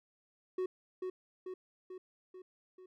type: tone with echo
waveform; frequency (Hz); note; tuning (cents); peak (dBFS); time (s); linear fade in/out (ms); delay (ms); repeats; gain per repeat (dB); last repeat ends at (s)
triangle; 370; F#4; 0; -30; 0.58-0.66; 5; 440; 5; -4; 2.86
effects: none